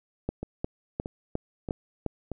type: two click trains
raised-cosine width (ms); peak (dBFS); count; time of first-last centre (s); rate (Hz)
2; -20 / -15; 4 / 6; 0.43-2.317 / 0.29-2.063; 1.59 / 2.82
effects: none